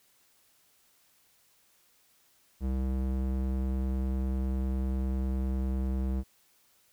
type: tone with band-pass filter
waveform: square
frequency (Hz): 65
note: C2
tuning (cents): -11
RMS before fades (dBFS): -30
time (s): 2.6-6.24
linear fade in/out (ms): 50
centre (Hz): 140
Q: 0.71
effects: white hiss -66 dBFS RMS until 6.92 s